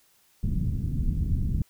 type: low-pass noise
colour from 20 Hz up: pink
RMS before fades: -26 dBFS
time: 0.43-1.62 s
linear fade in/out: 2 ms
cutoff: 200 Hz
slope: 24 dB/octave
effects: white hiss -63 dBFS RMS until 1.69 s